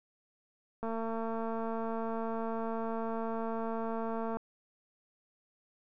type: click train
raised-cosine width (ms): 1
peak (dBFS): -24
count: 801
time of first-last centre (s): 0.83-4.37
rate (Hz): 226
effects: none